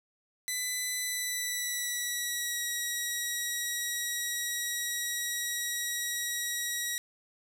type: tone with pitch glide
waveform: 10% pulse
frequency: 2000 to 1914.1 Hz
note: B6 to A#6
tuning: +21 to +45 cents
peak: -22 dBFS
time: 0.48-6.98 s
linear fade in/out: 0 ms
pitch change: -76 cents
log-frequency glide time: 0.99-2.61 s
effects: none